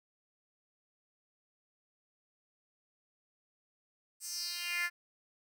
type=tone with high-pass filter sweep; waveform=10% pulse; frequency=349.2 Hz; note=F4; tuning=in tune; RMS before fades=-37 dBFS; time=4.2-4.9 s; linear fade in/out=50 ms; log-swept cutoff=7900 to 1700 Hz; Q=3.6; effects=none